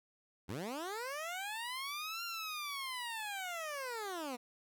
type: linear two-way sweep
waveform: 15% pulse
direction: up then down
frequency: 77.78 to 1396.9 to 233.7 Hz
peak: -33 dBFS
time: 0.48-4.37 s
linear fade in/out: 20 ms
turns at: 2.24 s
effects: none